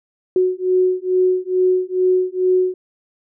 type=beating tone pair; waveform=sine; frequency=367.3 / 369.6 Hz; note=F#4 / F#4; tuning=-13 / -2 cents; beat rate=2.3 Hz; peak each=-17 dBFS; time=0.36-2.74 s; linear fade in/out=2 ms; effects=none